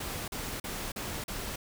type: noise bursts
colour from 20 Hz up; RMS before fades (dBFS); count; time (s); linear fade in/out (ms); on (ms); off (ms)
pink; -37; 5; 0-1.56; 5; 280; 40
effects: none